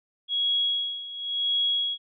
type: tone with tremolo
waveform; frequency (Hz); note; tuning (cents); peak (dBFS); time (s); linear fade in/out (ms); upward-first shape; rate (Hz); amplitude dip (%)
sine; 3322; G#7; 0; -21; 0.28-1.98; 50; sine; 0.93; 80
effects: none